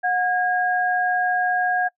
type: tone pair together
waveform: sine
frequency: 727.4 / 1633 Hz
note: F#5 / G#6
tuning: -30 / -30 cents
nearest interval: octave + major second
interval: 1400 cents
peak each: -20 / -22 dBFS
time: 0.03-1.89 s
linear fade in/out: 20 ms
effects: noise-tail reverb RT60 0.1 s tail -23 dB re dry